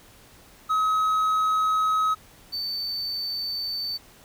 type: tone pair in turn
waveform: triangle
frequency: 1275 / 4544 Hz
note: D#6 / C#8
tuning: +42 / +42 cents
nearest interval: octave + minor seventh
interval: 2200 cents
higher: second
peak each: -18 / -26 dBFS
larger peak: first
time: 0.69-2.15 / 2.52-3.98 s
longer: neither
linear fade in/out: 20 ms
effects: pink hiss -52 dBFS RMS until 4.24 s